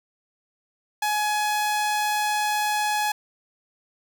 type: tone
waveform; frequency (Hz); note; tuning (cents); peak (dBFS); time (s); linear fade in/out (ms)
sawtooth; 842; G#5; +24; -18; 1.02-3.12; 5
effects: none